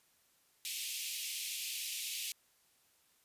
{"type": "high-pass noise", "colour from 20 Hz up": "pink", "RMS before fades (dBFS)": -40, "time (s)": [0.65, 2.32], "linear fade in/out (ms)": 0, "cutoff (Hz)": 2400, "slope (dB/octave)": 48, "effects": ["white hiss -71 dBFS RMS until 3.24 s", "resampled to 32000 Hz"]}